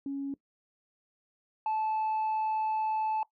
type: tone pair in turn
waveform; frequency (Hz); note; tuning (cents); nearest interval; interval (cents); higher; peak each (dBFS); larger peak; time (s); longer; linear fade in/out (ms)
sine; 277.2 / 871; C#4 / A5; 0 / -18; octave + minor sixth; 1982; second; -31 / -25; second; 0.06-0.34 / 1.66-3.23; second; 2
effects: noise-tail reverb RT60 0.1 s tail -20 dB re dry + tanh soft clip ceiling -26 dBFS